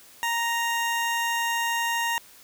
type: tone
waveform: 20% pulse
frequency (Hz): 932.3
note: A#5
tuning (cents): 0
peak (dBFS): -19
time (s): 0.23-2.18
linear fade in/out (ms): 0
effects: white hiss -51 dBFS RMS until 2.43 s